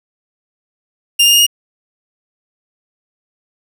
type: tone with pitch steps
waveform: sawtooth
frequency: 2801 / 2820 / 2840 / 2860 Hz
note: F7 / F7 / F7 / F7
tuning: +4 / +16 / +28 / +41 cents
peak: -4 dBFS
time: 1.19-1.466 s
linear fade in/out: 10 ms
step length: 69 ms
effects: none